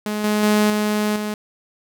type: tone with level steps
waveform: sawtooth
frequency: 210.8 Hz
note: G#3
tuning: 26 cents sharp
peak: -18 / -13 / -10 / -14 / -19 dBFS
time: 0.06-1.34 s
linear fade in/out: 2 ms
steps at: 0.24 / 0.43 / 0.7 / 1.16 s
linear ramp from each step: 2 ms
effects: none